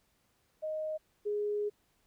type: tone pair in turn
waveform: sine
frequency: 622.3 / 415.3 Hz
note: D#5 / G#4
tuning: 0 / 0 cents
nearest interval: perfect fifth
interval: 700 cents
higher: first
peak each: -33 / -30 dBFS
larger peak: second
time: 0.62-0.98 / 1.25-1.7 s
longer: second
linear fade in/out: 20 ms
effects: pink hiss -73 dBFS RMS until 2.06 s